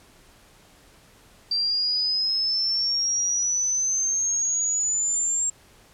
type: exponential sweep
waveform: sine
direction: up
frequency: 4682 to 7480 Hz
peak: -21 dBFS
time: 1.51-5.5 s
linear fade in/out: 5 ms
effects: pink hiss -54 dBFS RMS until 5.93 s + low-pass 12000 Hz 12 dB/octave